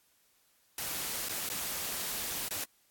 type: noise with dropouts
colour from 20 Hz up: white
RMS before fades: -36 dBFS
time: 0.78-2.64 s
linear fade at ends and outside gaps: 2 ms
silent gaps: 1.287-1.294 / 1.49-1.499 / 2.484-2.508 s
effects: white hiss -69 dBFS RMS until 2.9 s + AAC 64 kbps